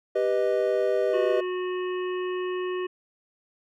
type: chord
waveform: triangle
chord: G augmented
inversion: none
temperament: equal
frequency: 392 / 493.9 / 622.3 Hz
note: G4 / B4 / D#5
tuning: 0 / 0 / 0 cents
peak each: -24 dBFS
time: 0.15-1.41 s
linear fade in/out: 10 ms
type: harmonic tone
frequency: 365.2 Hz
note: F#4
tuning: 23 cents flat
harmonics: 1 / 3 / 5 / 7 / 8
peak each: -27 / -37 / -41 / -44 / -45 dBFS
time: 1.13-2.87 s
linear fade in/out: 10 ms
effects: none